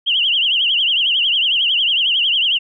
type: tone with vibrato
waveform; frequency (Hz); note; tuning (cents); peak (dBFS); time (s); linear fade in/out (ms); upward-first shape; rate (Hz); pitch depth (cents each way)
sine; 3011; F#7; +30; -13; 0.06-2.59; 20; triangle; 11; 180
effects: none